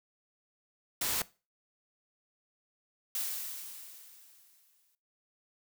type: noise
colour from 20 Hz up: white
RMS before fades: -32 dBFS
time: 1.01-1.22 s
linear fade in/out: 5 ms
type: clicks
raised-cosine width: 0.5 ms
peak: -22 dBFS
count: 2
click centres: 1.211 / 1.217 s
type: noise with exponential decay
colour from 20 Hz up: blue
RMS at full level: -33 dBFS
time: 3.15-4.95 s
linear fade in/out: 1 ms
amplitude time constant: 390 ms
effects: noise-tail reverb RT60 0.3 s tail -19 dB re dry